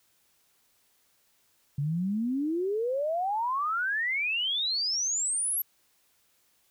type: exponential sweep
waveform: sine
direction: up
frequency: 137.4 to 11890 Hz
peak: -26 dBFS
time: 1.78-5.62 s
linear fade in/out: 5 ms
effects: white hiss -68 dBFS RMS until 6.7 s